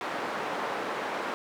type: band-pass noise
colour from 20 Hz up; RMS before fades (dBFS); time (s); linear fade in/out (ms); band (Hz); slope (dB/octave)
white; -33; 0.01-1.34; 0; 290 to 1200; 12
effects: none